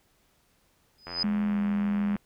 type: tone with exponential growth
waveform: sine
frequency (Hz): 5000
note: D#8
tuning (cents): +8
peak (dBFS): -22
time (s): 0.98-1.23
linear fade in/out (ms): 5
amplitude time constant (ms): 54
type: click train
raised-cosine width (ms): 0.5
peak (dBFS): -24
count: 96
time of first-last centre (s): 1.07-2.166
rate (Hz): 86.7
type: tone with pitch glide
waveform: sine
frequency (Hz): 207.7 to 204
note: G#3 to G#3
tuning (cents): 0 to -31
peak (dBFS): -24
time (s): 1.24-2.16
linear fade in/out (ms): 2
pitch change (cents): -31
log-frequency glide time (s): 1.47-1.57
effects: pink hiss -67 dBFS RMS until 2.25 s